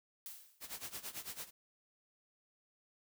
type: noise with exponential decay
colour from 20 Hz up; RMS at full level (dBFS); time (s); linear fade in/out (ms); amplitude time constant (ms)
blue; -45; 0.26-0.72; 1; 100
type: noise with tremolo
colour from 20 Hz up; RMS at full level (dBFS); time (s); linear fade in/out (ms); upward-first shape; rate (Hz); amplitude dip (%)
white; -43; 0.6-1.51; 50; sine; 9; 85
effects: none